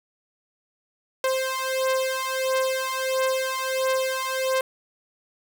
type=beating tone pair; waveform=sawtooth; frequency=523.3 / 524.8 Hz; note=C5 / C5; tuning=0 / +5 cents; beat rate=1.5 Hz; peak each=-22 dBFS; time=1.24-4.61 s; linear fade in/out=2 ms; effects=none